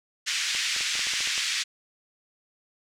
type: band-pass noise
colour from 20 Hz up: pink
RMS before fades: -28 dBFS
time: 0.26-1.64 s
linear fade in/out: 20 ms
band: 1900 to 7100 Hz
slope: 24 dB/octave
type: clicks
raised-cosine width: 0.5 ms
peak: -25 dBFS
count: 10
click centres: 0.55 / 0.764 / 0.808 / 0.954 / 0.993 / 1.07 / 1.136 / 1.206 / 1.274 / 1.379 s
effects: none